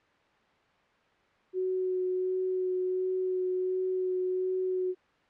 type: tone with vibrato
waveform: sine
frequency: 370 Hz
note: F#4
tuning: in tune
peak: -27 dBFS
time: 1.53-4.95 s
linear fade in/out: 50 ms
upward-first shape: sine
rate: 1.4 Hz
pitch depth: 11 cents each way
effects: white hiss -64 dBFS RMS until 5.29 s + low-pass 2000 Hz 12 dB/octave